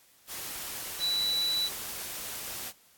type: tone in noise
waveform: sine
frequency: 3951 Hz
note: B7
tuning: in tune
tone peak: -26 dBFS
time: 0.99-1.7 s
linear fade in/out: 50 ms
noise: white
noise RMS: -38 dBFS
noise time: 0.27-2.73 s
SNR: +9 dB
effects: white hiss -61 dBFS RMS until 2.97 s + AAC 64 kbps

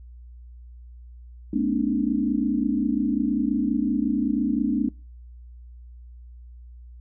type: tone cluster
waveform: sine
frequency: 211.4 / 240.6 / 275.9 / 301.5 Hz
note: G#3 / B3 / C#4 / D4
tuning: +31 / -45 / -8 / +46 cents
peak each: -26 dBFS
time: 1.53-4.89 s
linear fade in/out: 5 ms
effects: noise-tail reverb RT60 0.3 s tail -23 dB re dry + added 60 Hz sine -41 dBFS peak until 7 s

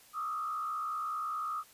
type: tone with frequency modulation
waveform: sine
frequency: 1244.5 Hz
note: D#6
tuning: in tune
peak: -33 dBFS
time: 0.13-1.64 s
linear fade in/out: 50 ms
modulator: 64.9 Hz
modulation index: 0.84
effects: white hiss -59 dBFS RMS until 1.73 s + resampled to 32000 Hz

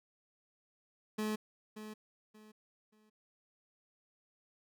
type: tone with echo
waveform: 30% pulse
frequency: 214.4 Hz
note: A3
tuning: 45 cents flat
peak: -31 dBFS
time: 1.18-1.36 s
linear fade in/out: 10 ms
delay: 580 ms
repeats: 3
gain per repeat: -11 dB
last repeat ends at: 3.1 s
effects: none

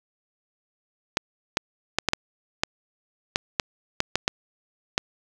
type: clicks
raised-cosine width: 0.2 ms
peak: -3 dBFS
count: 12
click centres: 1.171 / 1.571 / 1.986 / 2.087 / 2.134 / 2.635 / 3.359 / 3.598 / 4.004 / 4.156 / 4.279 / 4.979 s
effects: none

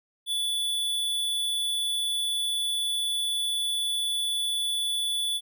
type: tone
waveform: square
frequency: 3454 Hz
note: A7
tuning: 33 cents flat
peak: -26 dBFS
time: 0.26-5.41 s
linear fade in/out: 50 ms
effects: none

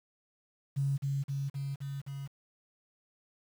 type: tone with echo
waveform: sine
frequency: 138.59 Hz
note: C#3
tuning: in tune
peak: -27 dBFS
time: 0.76-0.98 s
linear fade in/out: 20 ms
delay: 260 ms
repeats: 5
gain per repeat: -2 dB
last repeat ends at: 2.28 s
effects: 9-bit

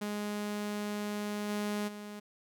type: tone with level steps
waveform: sawtooth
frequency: 207.7 Hz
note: G#3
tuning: in tune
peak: -30 / -28 / -38 dBFS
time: 0.01-2.2 s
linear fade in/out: 10 ms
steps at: 1.48 / 1.87 s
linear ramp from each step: 20 ms
effects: none

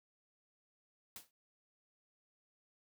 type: noise with exponential decay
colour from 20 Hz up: white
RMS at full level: -45 dBFS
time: 1.16-1.31 s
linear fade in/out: 1 ms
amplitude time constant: 31 ms
effects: none

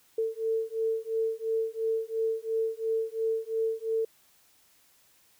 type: beating tone pair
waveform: sine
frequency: 446.1 / 449 Hz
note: A4 / A4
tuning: +24 / +35 cents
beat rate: 2.9 Hz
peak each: -30 / -30 dBFS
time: 0.18-4.05 s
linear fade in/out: 5 ms
effects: white hiss -63 dBFS RMS until 5.39 s

